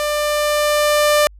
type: tone with level ramp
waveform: sawtooth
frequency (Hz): 595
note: D5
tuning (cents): +22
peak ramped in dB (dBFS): -14 to -7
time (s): 0-1.27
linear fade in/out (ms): 0
effects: added 50 Hz sine -39 dBFS peak until 1.39 s + resampled to 32000 Hz